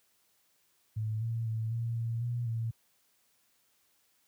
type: tone with pitch steps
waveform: sine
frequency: 109 / 114.7 / 111.5 / 116.1 / 115.3 / 120.1 / 114.1 Hz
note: A2 / A#2 / A2 / A#2 / A#2 / B2 / A#2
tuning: -16 / -28 / +23 / -7 / -19 / -48 / -37 cents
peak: -30 dBFS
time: 0.96-2.71 s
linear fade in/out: 10 ms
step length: 250 ms
effects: white hiss -71 dBFS RMS until 4.27 s + high-pass 60 Hz 12 dB/octave